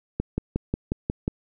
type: click train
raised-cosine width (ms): 3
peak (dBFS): -11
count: 7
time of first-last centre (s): 0.2-1.279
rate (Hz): 5.56
effects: none